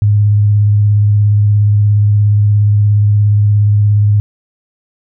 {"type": "tone with vibrato", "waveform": "sine", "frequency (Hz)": 103.83, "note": "G#2", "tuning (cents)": 0, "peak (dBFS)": -6, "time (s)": [0.02, 4.2], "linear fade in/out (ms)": 0, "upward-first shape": "square", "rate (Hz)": 17, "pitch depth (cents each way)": 16, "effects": []}